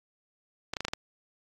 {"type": "clicks", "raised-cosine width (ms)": 0.2, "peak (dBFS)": -14, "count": 6, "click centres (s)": [0.736, 0.768, 0.806, 0.85, 0.883, 0.935], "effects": ["AAC 48 kbps"]}